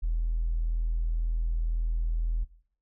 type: tone with tanh clipping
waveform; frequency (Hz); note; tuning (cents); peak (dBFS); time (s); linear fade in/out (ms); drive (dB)
triangle; 40.99; E1; -9; -24; 0.02-2.45; 20; 2
effects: noise-tail reverb RT60 0.6 s tail -19 dB re dry